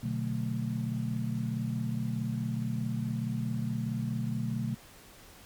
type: chord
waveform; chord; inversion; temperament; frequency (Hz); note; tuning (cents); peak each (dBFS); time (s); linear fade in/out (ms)
sine; B minor seventh; none; just; 123.47 / 148.16 / 185.21 / 222.2; B2 / D3 / F#3 / A3; 0 / +16 / +2 / +17; -33 / -37 / -38 / -34; 0.03-4.75; 5
effects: pink hiss -53 dBFS RMS until 5.45 s + MP3 96 kbps

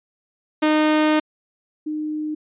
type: tone pair in turn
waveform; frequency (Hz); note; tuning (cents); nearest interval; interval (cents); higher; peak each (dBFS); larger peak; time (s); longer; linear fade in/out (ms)
sawtooth / sine; 307.2 / 305.6; D#4 / D#4; -22 / -31; unison; 9; first; -11 / -23; first; 0.62-1.2 / 1.86-2.35; first; 10
effects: resampled to 8000 Hz

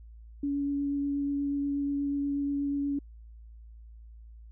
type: tone with vibrato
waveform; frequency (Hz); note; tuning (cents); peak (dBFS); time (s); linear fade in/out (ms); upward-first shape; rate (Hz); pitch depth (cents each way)
sine; 282.9; C#4; +35; -27; 0.43-2.99; 5; triangle; 8.3; 11
effects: added 56 Hz sine -46 dBFS peak until 4.51 s

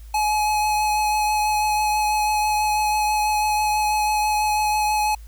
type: tone with vibrato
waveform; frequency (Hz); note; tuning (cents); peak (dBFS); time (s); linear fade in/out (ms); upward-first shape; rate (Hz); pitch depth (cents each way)
square; 847; G#5; +34; -19; 0.14-5.15; 5; triangle; 6.1; 14
effects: added 54 Hz sine -37 dBFS peak until 5.27 s + white hiss -55 dBFS RMS until 5.27 s

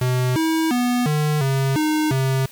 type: tone with pitch steps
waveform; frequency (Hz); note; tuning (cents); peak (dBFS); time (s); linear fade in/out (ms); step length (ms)
square; 126.4 / 321.6 / 245.3 / 151 / 135.2 / 307.9 / 133.1; B2 / E4 / B3 / D3 / C#3 / D#4 / C3; +41 / -43 / -12 / +48 / -43 / -18 / +30; -18; 0.01-2.46; 5; 350
effects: white hiss -45 dBFS RMS until 2.51 s

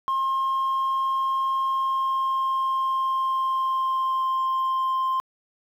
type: tone with pitch glide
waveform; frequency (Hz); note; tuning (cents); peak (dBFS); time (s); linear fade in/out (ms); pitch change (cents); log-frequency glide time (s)
sine; 1067 to 1049.9; C6 to C6; +34 to +6; -19; 0.08-5.2; 0; -28; 1.69-4.43
effects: tanh soft clip ceiling -20 dBFS + 9-bit

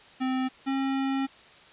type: tone pair in turn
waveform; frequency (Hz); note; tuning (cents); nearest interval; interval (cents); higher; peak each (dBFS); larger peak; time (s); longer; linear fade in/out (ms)
square; 259.4 / 269.8; C4 / C#4; -15 / -47; minor second; 68; second; -26; neither; 0.2-0.49 / 0.66-1.27; second; 20
effects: white hiss -52 dBFS RMS until 1.72 s + resampled to 8000 Hz

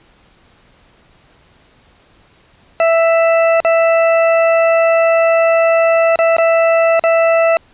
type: tone with dropouts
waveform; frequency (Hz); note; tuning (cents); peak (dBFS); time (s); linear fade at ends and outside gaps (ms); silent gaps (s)
40% pulse; 661; E5; +5; -8; 2.8-7.57; 1; 3.603-3.648 / 6.158-6.189 / 6.367-6.383 / 6.995-7.038
effects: pink hiss -50 dBFS RMS until 7.73 s + resampled to 8000 Hz

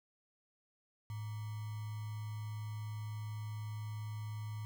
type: tone with sample-and-hold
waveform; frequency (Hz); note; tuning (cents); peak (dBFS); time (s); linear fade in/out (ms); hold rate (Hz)
sine; 107.1; A2; -46; -39; 1.1-4.65; 0; 1050
effects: none

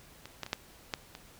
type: clicks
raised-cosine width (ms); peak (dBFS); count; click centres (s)
0.2; -26 / -18 / -25 / -12 / -14 / -26; 6; 0.256 / 0.433 / 0.464 / 0.531 / 0.938 / 1.151
effects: pink hiss -56 dBFS RMS until 1.39 s

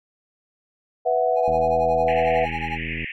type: chord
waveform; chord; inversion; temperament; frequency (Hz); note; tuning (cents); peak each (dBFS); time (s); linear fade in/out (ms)
sine; B suspended fourth; none; equal; 493.9 / 659.3 / 740; B4 / E5 / F#5; 0 / 0 / 0; -22; 1.05-2.46; 20
type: tone with tremolo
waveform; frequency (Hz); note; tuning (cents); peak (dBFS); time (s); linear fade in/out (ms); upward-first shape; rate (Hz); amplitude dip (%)
triangle; 827; G#5; -8; -22; 1.35-2.79; 50; triangle; 11; 100
type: click train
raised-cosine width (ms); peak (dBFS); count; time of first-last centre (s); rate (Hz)
3; -21; 128; 1.48-3.044; 81.2
type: band-pass noise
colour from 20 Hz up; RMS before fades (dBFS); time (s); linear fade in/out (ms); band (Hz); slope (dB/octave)
pink; -32; 2.08-3.12; 2; 1800 to 2800; 96
effects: none

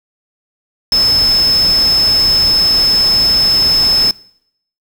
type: tone in noise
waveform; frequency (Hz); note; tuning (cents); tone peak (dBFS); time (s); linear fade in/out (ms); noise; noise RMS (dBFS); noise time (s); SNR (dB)
sine; 5220; E8; -18; -8; 0.92-4.11; 2; pink; -23; 0.92-4.11; +12
effects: noise-tail reverb RT60 0.7 s tail -22 dB re dry

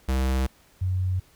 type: tone pair in turn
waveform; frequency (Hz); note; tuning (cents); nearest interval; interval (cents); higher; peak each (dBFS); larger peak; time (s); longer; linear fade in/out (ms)
square / sine; 65.41 / 92.5; C2 / F#2; 0 / 0; tritone; 600; second; -22; neither; 0.08-0.47 / 0.81-1.2; neither; 10
effects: pink hiss -58 dBFS RMS until 1.35 s

